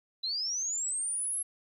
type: linear sweep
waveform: sine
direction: up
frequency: 3951 to 11175 Hz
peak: -30 dBFS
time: 0.23-1.43 s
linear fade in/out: 10 ms
effects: 11-bit